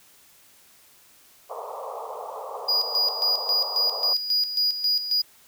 pink band-pass noise, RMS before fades -35 dBFS, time 1.49-4.14 s, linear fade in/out 20 ms, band 440 to 1200 Hz, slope 96 dB/octave
triangle tone with tremolo, 4900 Hz, D#8, 27 cents flat, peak -18 dBFS, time 2.68-5.22 s, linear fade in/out 10 ms, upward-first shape square, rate 3.7 Hz, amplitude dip 65%
effects white hiss -55 dBFS RMS until 5.47 s

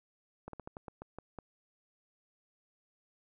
slowing click train, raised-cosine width 1 ms, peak -29 dBFS, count 9, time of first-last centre 0.48-1.387 s, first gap 53 ms, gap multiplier 1.21, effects none

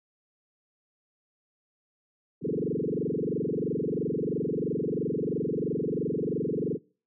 sine tone with frequency modulation, 299.4 Hz, D4, 33 cents sharp, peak -25 dBFS, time 2.41-6.79 s, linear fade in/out 50 ms, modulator 23 Hz, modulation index 7.3, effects noise-tail reverb RT60 0.4 s tail -23 dB re dry + high-pass 150 Hz 12 dB/octave

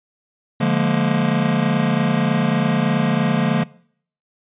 square chord, Bb dominant seventh, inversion first, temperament just, 145.68 / 174.81 / 209.8 / 233.1 Hz, D3 / F3 / Ab3 / Bb3, -14 / +2 / +18 / 0 cents, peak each -22 dBFS, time 0.6-3.64 s, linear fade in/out 10 ms, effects noise-tail reverb RT60 0.6 s tail -22 dB re dry + resampled to 8000 Hz

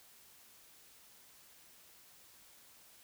silence, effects white hiss -61 dBFS RMS until 3.03 s

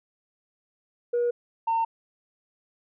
sine tone pair in turn, 480 / 909.5 Hz, B4 / A#5, -49 / -43 cents, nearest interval major seventh, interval 1106 cents, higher second, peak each -20 dBFS, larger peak neither, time 1.13-1.31 / 1.67-1.85 s, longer neither, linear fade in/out 10 ms, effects tanh soft clip ceiling -19 dBFS

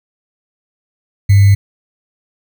sine tone with sample-and-hold, 99.6 Hz, G2, 28 cents sharp, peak -4 dBFS, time 1.29-1.55 s, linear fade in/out 10 ms, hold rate 2100 Hz, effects none

